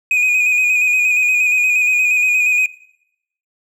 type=tone with vibrato; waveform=triangle; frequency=2480 Hz; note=D#7; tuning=6 cents flat; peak=-10 dBFS; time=0.11-2.66 s; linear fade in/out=2 ms; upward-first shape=square; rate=8.5 Hz; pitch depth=27 cents each way; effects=noise-tail reverb RT60 0.8 s tail -21 dB re dry